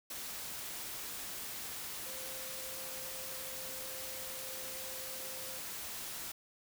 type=tone in noise; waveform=sine; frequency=523 Hz; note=C5; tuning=1 cent flat; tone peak=-51 dBFS; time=2.06-5.59 s; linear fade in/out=5 ms; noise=white; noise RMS=-43 dBFS; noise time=0.1-6.32 s; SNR=-11 dB; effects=none